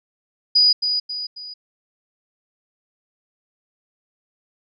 sine tone with echo, 4924 Hz, D#8, 19 cents flat, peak -11 dBFS, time 0.55-0.73 s, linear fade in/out 10 ms, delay 270 ms, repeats 3, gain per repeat -7 dB, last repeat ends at 1.54 s, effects none

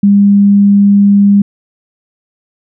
sine tone, 201.3 Hz, G3, 46 cents sharp, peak -3 dBFS, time 0.03-1.42 s, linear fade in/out 5 ms, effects none

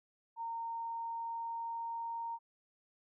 sine tone with pitch glide, 920 to 925.3 Hz, A#5 to A#5, -23 to -13 cents, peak -37 dBFS, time 0.36-2.39 s, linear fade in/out 50 ms, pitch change +10 cents, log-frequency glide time 0.61-2.28 s, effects none

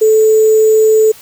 sine tone with sample-and-hold, 436.5 Hz, A4, 14 cents flat, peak -5 dBFS, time 0.01-1.12 s, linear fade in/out 10 ms, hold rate 7350 Hz, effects white hiss -38 dBFS RMS until 1.21 s

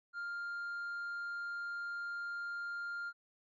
triangle tone with tanh clipping, 1400 Hz, F6, 4 cents sharp, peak -39 dBFS, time 0.13-3.13 s, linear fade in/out 50 ms, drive 7 dB, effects none

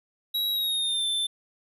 square tone with pitch glide, 3865 to 3544 Hz, B7 to A7, -38 to +12 cents, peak -25 dBFS, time 0.34-1.27 s, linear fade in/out 10 ms, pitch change -150 cents, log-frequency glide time 0.51-1.06 s, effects none

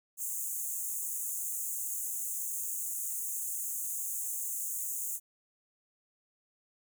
pink high-pass noise, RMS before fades -36 dBFS, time 0.17-5.2 s, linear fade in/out 50 ms, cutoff 6500 Hz, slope 96 dB/octave, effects none

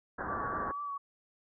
white low-pass noise, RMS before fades -38 dBFS, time 0.18-0.72 s, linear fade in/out 10 ms, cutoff 1700 Hz, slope 96 dB/octave
sine tone with vibrato, 1142 Hz, D6, 49 cents flat, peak -35 dBFS, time 0.28-0.98 s, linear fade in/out 10 ms, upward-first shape triangle, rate 4.2 Hz, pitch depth 40 cents each way
effects none

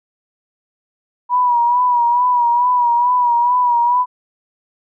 sine tone with vibrato, 970 Hz, B5, 31 cents flat, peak -11 dBFS, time 1.29-4.06 s, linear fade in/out 50 ms, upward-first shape sine, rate 2.3 Hz, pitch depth 48 cents each way, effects none

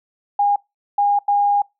sine tone bursts at uneven times, 814 Hz, G#5, 35 cents flat, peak -13 dBFS, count 3, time 0.39-0.56 / 0.98-1.19 / 1.28-1.62 s, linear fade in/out 5 ms, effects noise-tail reverb RT60 0.2 s tail -24 dB re dry

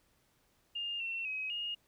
sine tone with pitch steps, 2818 / 2708 / 2540 / 2853 Hz, F7 / E7 / D#7 / F7, +15 / +46 / +35 / +36 cents, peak -35 dBFS, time 0.75-1.75 s, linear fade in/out 10 ms, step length 250 ms, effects pink hiss -72 dBFS RMS until 1.87 s

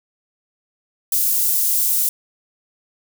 white high-pass noise, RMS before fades -18 dBFS, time 1.12-2.09 s, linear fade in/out 2 ms, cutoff 9200 Hz, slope 12 dB/octave, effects none

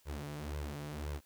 sawtooth tone with flanger, 73.42 Hz, D2, in tune, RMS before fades -41 dBFS, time 0.05-1.21 s, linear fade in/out 50 ms, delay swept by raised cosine 1.9 to 7.6 ms, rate 1.9 Hz, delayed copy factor +0.85, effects white hiss -68 dBFS RMS until 1.25 s

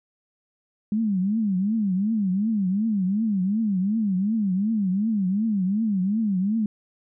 sine tone with vibrato, 203.2 Hz, G#3, 38 cents flat, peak -20 dBFS, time 0.92-6.66 s, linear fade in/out 2 ms, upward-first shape triangle, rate 2.7 Hz, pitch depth 220 cents each way, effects none

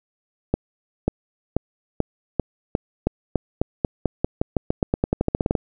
accelerating click train, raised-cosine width 2 ms, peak -5 dBFS, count 26, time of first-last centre 0.54-5.552 s, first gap 540 ms, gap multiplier 0.9, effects none

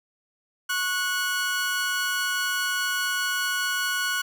sawtooth tone pair together, 1100 / 1468.3 Hz, C#6 / F#6, -14 / -14 cents, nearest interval perfect fourth, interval 500 cents, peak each -29 / -21 dBFS, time 0.69-4.22 s, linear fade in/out 10 ms, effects none

